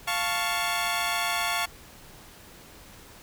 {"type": "chord", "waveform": "15% pulse", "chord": "F augmented", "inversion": "none", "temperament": "equal", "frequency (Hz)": [698.5, 880, 1108.7], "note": ["F5", "A5", "C#6"], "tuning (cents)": [0, 0, 0], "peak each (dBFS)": [-23, -25, -23], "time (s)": [0.07, 1.66], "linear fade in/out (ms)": 10, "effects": ["pink hiss -49 dBFS RMS until 3.22 s"]}